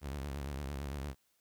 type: tone with vibrato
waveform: sawtooth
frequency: 70 Hz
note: C#2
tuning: 18 cents sharp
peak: -34 dBFS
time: 0.01-1.15 s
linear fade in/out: 50 ms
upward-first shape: triangle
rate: 8.8 Hz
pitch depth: 130 cents each way
effects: white hiss -75 dBFS RMS until 1.4 s